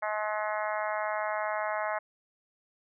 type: harmonic tone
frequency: 212.5 Hz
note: G#3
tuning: 40 cents sharp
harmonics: 3 / 4 / 5 / 6 / 7 / 8 / 9 / 10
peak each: -33 / -35 / -37 / -39 / -40 / -41 / -42 / -43 dBFS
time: 0.02-1.99 s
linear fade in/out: 10 ms
effects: none